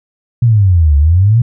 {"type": "exponential two-way sweep", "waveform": "sine", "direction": "down then up", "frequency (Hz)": [123.47, 69.9, 123.47], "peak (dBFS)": -5, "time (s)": [0.42, 1.42], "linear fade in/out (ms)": 5, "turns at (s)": 0.97, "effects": []}